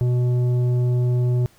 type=tone with tanh clipping; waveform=sine; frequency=123.47 Hz; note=B2; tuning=in tune; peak=-18 dBFS; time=0.01-1.46 s; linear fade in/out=0 ms; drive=9 dB; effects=pink hiss -55 dBFS RMS until 1.58 s